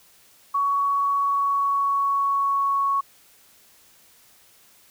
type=tone with pitch glide; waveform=sine; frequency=1121 to 1108.8 Hz; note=C#6 to C#6; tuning=+19 to 0 cents; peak=-19 dBFS; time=0.54-3.01 s; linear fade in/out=10 ms; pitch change=-19 cents; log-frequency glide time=1.19-2.89 s; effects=white hiss -55 dBFS RMS until 4.9 s